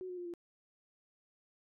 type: tone with pitch steps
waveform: sine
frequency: 370 / 361.3 / 352.9 / 344.6 Hz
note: F#4 / F#4 / F4 / F4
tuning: 0 / -41 / +18 / -23 cents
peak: -40 dBFS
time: 0.01-0.338 s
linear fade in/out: 0 ms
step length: 82 ms
effects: none